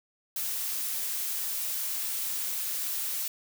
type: noise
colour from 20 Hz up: blue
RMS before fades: -32 dBFS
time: 0.36-3.28 s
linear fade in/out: 2 ms
effects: none